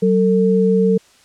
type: tone pair together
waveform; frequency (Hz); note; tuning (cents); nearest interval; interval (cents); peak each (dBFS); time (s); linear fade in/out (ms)
sine; 188.8 / 449; F#3 / A4; +35 / +35; octave + minor third; 1500; -14 / -14; 0.02-0.98; 10
effects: white hiss -51 dBFS RMS until 1.24 s + low-pass 8000 Hz 12 dB/octave